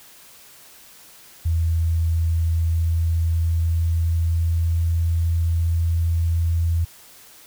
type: tone with pitch glide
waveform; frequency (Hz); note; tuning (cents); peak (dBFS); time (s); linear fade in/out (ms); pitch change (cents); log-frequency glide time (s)
sine; 82.41 to 83.51; E2 to E2; 0 to +23; -17; 1.45-6.85; 10; +23; 2.34-5.14
effects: white hiss -47 dBFS RMS until 7.46 s